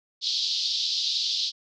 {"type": "band-pass noise", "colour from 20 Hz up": "white", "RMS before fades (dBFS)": -27, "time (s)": [0.21, 1.52], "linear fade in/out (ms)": 50, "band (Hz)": [3400, 5000], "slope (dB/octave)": 48, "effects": []}